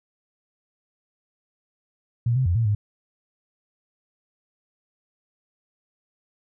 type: tone with pitch steps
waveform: sine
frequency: 118.4 / 130.3 / 87.2 / 114.7 / 104 Hz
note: A#2 / C3 / F2 / A#2 / G#2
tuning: +27 / -7 / -2 / -28 / +3 cents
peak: -18 dBFS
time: 2.26-2.75 s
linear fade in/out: 5 ms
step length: 98 ms
effects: none